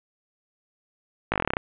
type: slowing click train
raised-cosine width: 0.5 ms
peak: -8 dBFS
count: 11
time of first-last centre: 1.32-1.569 s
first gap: 18 ms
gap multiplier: 1.07
effects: resampled to 8000 Hz + 7-bit